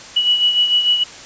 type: beating tone pair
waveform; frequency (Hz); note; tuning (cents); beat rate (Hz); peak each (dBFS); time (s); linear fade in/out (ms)
sine; 2936 / 2942.7; F#7 / F#7; -14 / -10; 6.7; -13 / -21; 0.16-1.04; 10
effects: white hiss -36 dBFS RMS until 1.25 s + resampled to 16000 Hz